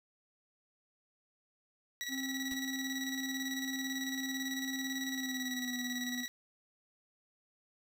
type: tone with tremolo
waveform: 20% pulse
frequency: 1937 Hz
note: B6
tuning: 34 cents flat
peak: -31 dBFS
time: 2.01-6.28 s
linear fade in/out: 0 ms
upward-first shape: square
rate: 18 Hz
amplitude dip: 50%
type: tone with pitch glide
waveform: triangle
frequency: 264.9 to 248.6 Hz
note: C4 to B3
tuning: +22 to +12 cents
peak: -36 dBFS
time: 2.08-6.26 s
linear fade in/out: 50 ms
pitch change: -110 cents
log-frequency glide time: 5.09-5.77 s
type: noise with exponential decay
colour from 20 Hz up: pink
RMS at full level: -45 dBFS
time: 2.51-2.61 s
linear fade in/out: 5 ms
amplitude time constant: 21 ms
effects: none